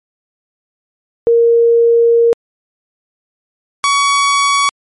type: tone pair in turn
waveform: sine / sawtooth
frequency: 466.2 / 1126.6 Hz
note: A#4 / C#6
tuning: 0 / +28 cents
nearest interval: octave + minor third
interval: 1528 cents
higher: second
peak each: -6 dBFS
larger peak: neither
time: 1.27-2.33 / 3.84-4.69 s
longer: first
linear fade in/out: 0 ms
effects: MP3 48 kbps